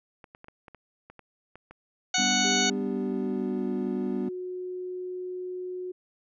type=clicks; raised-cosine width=0.5 ms; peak=-31 dBFS; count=11; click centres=0.242 / 0.349 / 0.444 / 0.484 / 0.682 / 0.747 / 1.1 / 1.193 / 1.556 / 1.71 / 2.312 s
type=harmonic tone; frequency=740 Hz; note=F#5; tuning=in tune; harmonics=1 / 2 / 3 / 4 / 5 / 6 / 8 / 9; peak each=-31 / -31 / -31 / -31 / -31 / -31 / -31 / -31 dBFS; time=2.14-2.7 s; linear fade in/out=5 ms
type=chord; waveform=triangle; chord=G major; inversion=none; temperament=equal; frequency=196 / 246.9 / 293.7 Hz; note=G3 / B3 / D4; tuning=0 / 0 / 0 cents; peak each=-30 / -29 / -34 dBFS; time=2.18-4.29 s; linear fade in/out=5 ms
type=tone with pitch glide; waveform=sine; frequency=397.8 to 364.8 Hz; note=G4 to F#4; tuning=+25 to -24 cents; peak=-32 dBFS; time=2.44-5.92 s; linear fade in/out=10 ms; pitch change=-149 cents; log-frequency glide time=2.75-3.7 s
effects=none